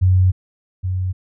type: tone pair in turn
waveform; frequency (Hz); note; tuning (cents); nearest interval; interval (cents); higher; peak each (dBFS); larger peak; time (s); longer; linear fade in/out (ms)
sine; 92.5 / 92.5; F#2 / F#2; 0 / 0; unison; 0; neither; -10 / -18; first; 0.01-0.32 / 0.83-1.13; first; 20
effects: none